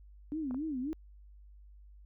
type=tone with vibrato; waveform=sine; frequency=282.8 Hz; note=C#4; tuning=35 cents sharp; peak=-33 dBFS; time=0.32-0.93 s; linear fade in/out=0 ms; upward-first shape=sine; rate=3.7 Hz; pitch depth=220 cents each way
type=clicks; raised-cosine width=1 ms; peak=-32 / -32 dBFS; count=2; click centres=0.51 / 0.545 s
effects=added 50 Hz sine -52 dBFS peak until 2.05 s